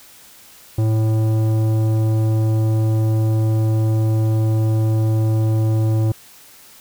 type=tone with tanh clipping; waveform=sine; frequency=110 Hz; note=A2; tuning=in tune; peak=-16 dBFS; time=0.78-6.12 s; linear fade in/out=5 ms; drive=13 dB; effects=white hiss -45 dBFS RMS until 6.8 s